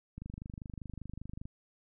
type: click train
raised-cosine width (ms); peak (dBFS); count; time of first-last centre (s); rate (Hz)
5; -30; 33; 0.18-1.455; 25.1
effects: none